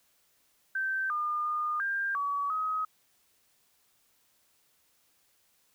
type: tone with pitch steps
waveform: sine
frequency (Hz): 1554 / 1210 / 1218 / 1595 / 1136 / 1266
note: G6 / D#6 / D#6 / G6 / C#6 / D#6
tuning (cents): -16 / -49 / -37 / +30 / +42 / +30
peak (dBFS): -28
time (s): 0.75-2.85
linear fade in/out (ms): 5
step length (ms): 350
effects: white hiss -69 dBFS RMS until 5.74 s